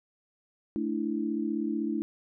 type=chord; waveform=sine; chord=A suspended fourth; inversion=none; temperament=equal; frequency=220 / 293.7 / 329.6 Hz; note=A3 / D4 / E4; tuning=0 / 0 / 0 cents; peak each=-32 dBFS; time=0.76-2.02 s; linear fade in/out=0 ms; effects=none